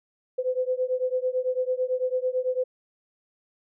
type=beating tone pair; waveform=sine; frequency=505 / 514 Hz; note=B4 / C5; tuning=+39 / -31 cents; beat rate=9 Hz; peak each=-26 / -27 dBFS; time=0.38-2.64 s; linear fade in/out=10 ms; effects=none